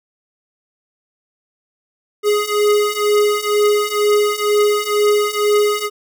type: beating tone pair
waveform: square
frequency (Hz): 415.3 / 417.4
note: G#4 / G#4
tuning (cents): 0 / +9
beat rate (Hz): 2.1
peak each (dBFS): -18 / -16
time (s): 2.23-5.9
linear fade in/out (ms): 50
effects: none